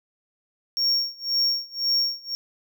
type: tone with tremolo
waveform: triangle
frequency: 5530 Hz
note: F8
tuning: 18 cents flat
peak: -17 dBFS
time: 0.77-2.35 s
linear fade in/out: 0 ms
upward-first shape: sine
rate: 1.9 Hz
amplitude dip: 95%
effects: none